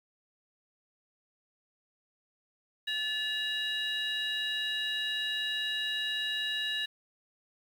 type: tone cluster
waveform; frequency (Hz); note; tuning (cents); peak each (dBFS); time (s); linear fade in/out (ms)
sine; 1735 / 2845 / 3854; A6 / F7 / B7; -25 / +31 / -43; -34 / -34 / -33; 2.87-6.86; 10
effects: tanh soft clip ceiling -24 dBFS + 9-bit